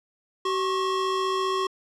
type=tone pair together; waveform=square; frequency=380.5 / 1086.5 Hz; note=F#4 / C#6; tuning=+48 / -35 cents; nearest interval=octave + tritone; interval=1817 cents; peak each=-27 dBFS; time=0.45-1.67 s; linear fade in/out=5 ms; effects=low-pass 6000 Hz 12 dB/octave